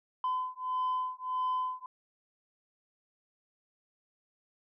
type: beating tone pair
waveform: sine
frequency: 1016 / 1017.6 Hz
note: B5 / C6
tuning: +49 / -48 cents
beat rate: 1.6 Hz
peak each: -32 / -32 dBFS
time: 0.24-1.86 s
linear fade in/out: 2 ms
effects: tanh soft clip ceiling -26 dBFS